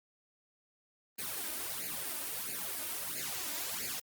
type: noise with flanger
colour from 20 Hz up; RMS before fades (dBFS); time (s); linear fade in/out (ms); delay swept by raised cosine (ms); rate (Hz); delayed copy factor
white; -38; 1.18-4; 10; 0.43 to 3.33; 1.5; +1
effects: high-pass 100 Hz 12 dB/octave + Opus 32 kbps